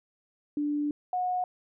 sine tone pair in turn, 293.7 / 728.2 Hz, D4 / F#5, 0 / -28 cents, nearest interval octave + major third, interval 1572 cents, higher second, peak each -26 dBFS, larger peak neither, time 0.57-0.91 / 1.13-1.44 s, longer first, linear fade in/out 2 ms, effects none

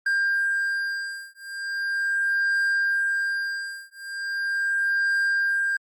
triangle beating tone pair, 1597 / 1597.39 Hz, G6 / G6, +32 / +32 cents, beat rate 0.39 Hz, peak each -24 dBFS, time 0.06-5.77 s, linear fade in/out 5 ms, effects Opus 48 kbps

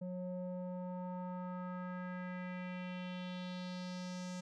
square tone with low-pass filter sweep, 181.3 Hz, F#3, 35 cents flat, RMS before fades -43 dBFS, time 0.01-4.41 s, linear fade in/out 10 ms, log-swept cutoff 460 to 6800 Hz, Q 2.6, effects none

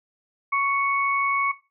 sine tone pair together, 1112.7 / 2217 Hz, C#6 / C#7, +6 / 0 cents, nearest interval octave, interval 1194 cents, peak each -21 / -24 dBFS, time 0.52-1.52 s, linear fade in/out 10 ms, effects noise-tail reverb RT60 0.3 s tail -17 dB re dry

